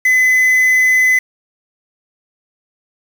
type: tone with quantisation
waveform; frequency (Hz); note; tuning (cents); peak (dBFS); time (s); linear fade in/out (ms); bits
triangle; 2021; B6; +39; -7; 0.05-1.19; 5; 5
effects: none